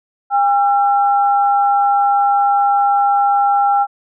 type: tone pair together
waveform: sine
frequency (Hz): 806 / 1352.6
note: G5 / E6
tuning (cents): +48 / +44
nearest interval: major sixth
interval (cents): 896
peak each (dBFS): -11 / -19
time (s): 0.3-3.87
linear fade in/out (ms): 50
effects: none

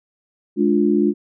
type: chord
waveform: sine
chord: D diminished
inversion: second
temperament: just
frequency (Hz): 211.4 / 293.7 / 352.4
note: Ab3 / D4 / F4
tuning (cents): +31 / 0 / +16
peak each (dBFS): -18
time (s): 0.56-1.14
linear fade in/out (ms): 50
effects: none

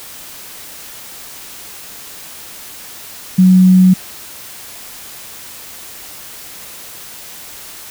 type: tone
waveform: sine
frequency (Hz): 185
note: F#3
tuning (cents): 0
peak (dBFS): -4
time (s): 3.38-3.94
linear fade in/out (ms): 10
effects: white hiss -33 dBFS RMS until 7.9 s

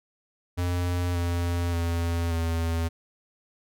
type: tone with pitch steps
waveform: square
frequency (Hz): 88.5 / 86.58 / 84.7 / 82.86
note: F2 / F2 / E2 / E2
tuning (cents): +23 / -14 / +48 / +9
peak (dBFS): -25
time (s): 0.57-2.89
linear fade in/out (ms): 20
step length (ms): 580
effects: none

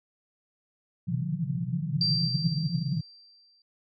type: band-pass noise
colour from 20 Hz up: white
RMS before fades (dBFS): -29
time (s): 1.07-3.01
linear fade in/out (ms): 10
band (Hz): 120 to 180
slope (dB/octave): 96
type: tone with exponential decay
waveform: sine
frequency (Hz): 4699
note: D8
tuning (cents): 0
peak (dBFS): -22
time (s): 2.01-3.62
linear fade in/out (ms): 2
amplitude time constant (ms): 350
effects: none

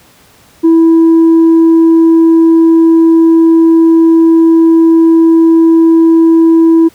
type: tone with tanh clipping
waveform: sine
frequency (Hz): 328.3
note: E4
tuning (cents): -7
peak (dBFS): -3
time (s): 0.63-6.89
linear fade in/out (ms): 20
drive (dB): 1
effects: pink hiss -43 dBFS RMS until 6.94 s + high-pass 60 Hz 12 dB/octave

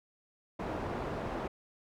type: low-pass noise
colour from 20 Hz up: white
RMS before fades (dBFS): -37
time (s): 0.59-1.48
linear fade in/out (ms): 10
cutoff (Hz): 740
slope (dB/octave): 12
effects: none

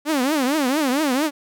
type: tone with vibrato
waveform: sawtooth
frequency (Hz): 280.2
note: C#4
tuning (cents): +19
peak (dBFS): -14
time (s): 0.05-1.31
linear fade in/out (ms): 50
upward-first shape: triangle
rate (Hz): 4.4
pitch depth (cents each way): 260
effects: none

